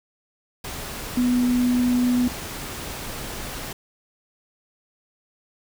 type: tone in noise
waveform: sine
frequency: 246.9 Hz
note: B3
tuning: in tune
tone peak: -17 dBFS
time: 1.17-2.28 s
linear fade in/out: 5 ms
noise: pink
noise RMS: -33 dBFS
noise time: 0.64-3.73 s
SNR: +13 dB
effects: none